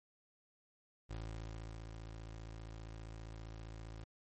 25% pulse tone with ADSR envelope, 55.1 Hz, A1, 3 cents sharp, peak -38 dBFS, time 1.09-4.04 s, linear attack 21 ms, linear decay 730 ms, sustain -5 dB, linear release 3 ms, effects MP3 32 kbps

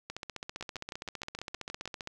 two click trains, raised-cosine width 0.2 ms, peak -22 / -21 dBFS, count 9 / 31, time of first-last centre 0.61-1.856 / 0.1-2.074 s, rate 6.42 / 15.2 Hz, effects none

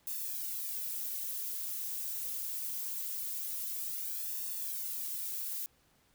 violet noise with flanger, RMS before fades -38 dBFS, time 0.07-5.66 s, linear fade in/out 0 ms, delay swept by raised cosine 1.1 to 4.4 ms, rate 0.23 Hz, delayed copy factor +0.7, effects pink hiss -69 dBFS RMS until 6.14 s

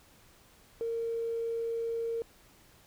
triangle tone with tanh clipping, 460.3 Hz, A#4, 22 cents flat, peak -30 dBFS, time 0.81-2.22 s, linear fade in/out 0 ms, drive 2 dB, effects pink hiss -60 dBFS RMS until 2.86 s

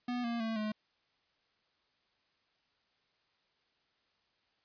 square tone with pitch steps, 245.3 / 234.4 / 223.9 / 213.9 Hz, B3 / A#3 / A3 / A3, -12 / +10 / +30 / -49 cents, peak -34 dBFS, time 0.08-0.72 s, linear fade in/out 5 ms, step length 160 ms, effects white hiss -75 dBFS RMS until 4.64 s + resampled to 11025 Hz

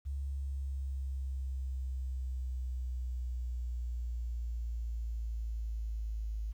sine linear sweep, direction down, 69.3 to 53.2 Hz, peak -34 dBFS, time 0.05-6.53 s, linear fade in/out 20 ms, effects 11-bit

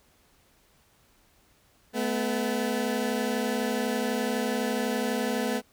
20% pulse tone pair together, 217.1 / 249.1 Hz, A3 / B3, -23 / +15 cents, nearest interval major second, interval 238 cents, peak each -24 dBFS, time 1.93-5.62 s, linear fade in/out 50 ms, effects pink hiss -63 dBFS RMS until 5.72 s

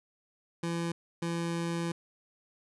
25% pulse tone bursts at uneven times, 168.9 Hz, E3, 42 cents sharp, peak -27 dBFS, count 2, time 0.63-0.92 / 1.22-1.92 s, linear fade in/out 5 ms, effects resampled to 24000 Hz

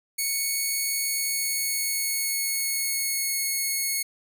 5% pulse tone with pitch glide, 2217 to 2188 Hz, C#7 to C#7, 0 to -23 cents, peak -15 dBFS, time 0.18-4.03 s, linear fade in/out 10 ms, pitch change -23 cents, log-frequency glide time 0.99-3.38 s, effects none

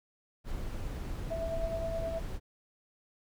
brown noise, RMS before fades -37 dBFS, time 0.44-2.4 s, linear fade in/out 50 ms
sine tone with tremolo, 659.3 Hz, E5, in tune, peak -31 dBFS, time 1.3-2.2 s, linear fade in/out 20 ms, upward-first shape triangle, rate 9.5 Hz, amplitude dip 55%
effects none

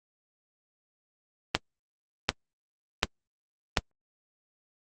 click train, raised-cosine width 0.2 ms, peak -3 dBFS, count 4, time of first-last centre 1.55-3.772 s, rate 1.35 Hz, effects Opus 24 kbps

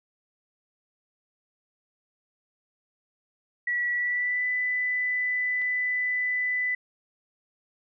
sine tone with pitch glide, 1939 to 1994.7 Hz, B6 to B6, -32 to +17 cents, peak -24 dBFS, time 3.67-6.75 s, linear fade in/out 5 ms, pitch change +49 cents, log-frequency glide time 3.92-4.47 s
click, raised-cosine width 0.3 ms, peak -32 dBFS, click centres 5.618 s
effects none

